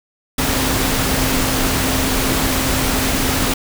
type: tone in noise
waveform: sine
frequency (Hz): 262.1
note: C4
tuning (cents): +3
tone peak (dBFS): -23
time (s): 0.38-3.54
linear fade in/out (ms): 5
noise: pink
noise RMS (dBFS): -18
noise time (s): 0.38-3.54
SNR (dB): -8
effects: none